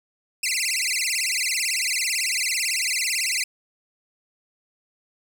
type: tone with vibrato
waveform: 15% pulse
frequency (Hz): 2349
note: D7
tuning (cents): 0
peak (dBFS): -15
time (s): 0.43-3.44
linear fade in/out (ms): 5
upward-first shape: sine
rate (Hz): 18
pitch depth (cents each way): 280
effects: 9-bit